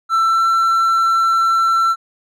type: tone with pitch glide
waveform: triangle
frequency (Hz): 1335 to 1344.3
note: E6 to E6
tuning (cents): +22 to +34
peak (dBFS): -10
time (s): 0.09-1.96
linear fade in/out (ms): 50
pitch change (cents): +12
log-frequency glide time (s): 0.26-0.44
effects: none